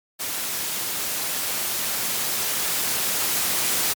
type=noise with level ramp; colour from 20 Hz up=white; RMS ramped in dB=-28 to -22 dBFS; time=0.19-3.94 s; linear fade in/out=20 ms; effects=high-pass 100 Hz 12 dB/octave + MP3 96 kbps